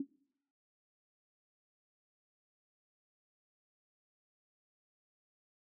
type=tone with exponential decay; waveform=sine; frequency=277.2 Hz; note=C#4; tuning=in tune; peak=-30 dBFS; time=0-0.07 s; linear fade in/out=5 ms; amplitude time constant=15 ms; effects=noise-tail reverb RT60 0.8 s tail -23 dB re dry